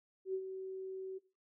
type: tone with ADSR envelope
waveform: sine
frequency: 379.4 Hz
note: F#4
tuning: 43 cents sharp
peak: -32 dBFS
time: 0.25-1.19 s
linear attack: 90 ms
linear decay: 65 ms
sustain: -8 dB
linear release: 18 ms
effects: noise-tail reverb RT60 0.3 s tail -18 dB re dry